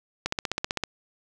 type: click train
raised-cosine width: 0.2 ms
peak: -9 dBFS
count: 10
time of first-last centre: 0.26-0.837 s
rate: 15.6 Hz
effects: none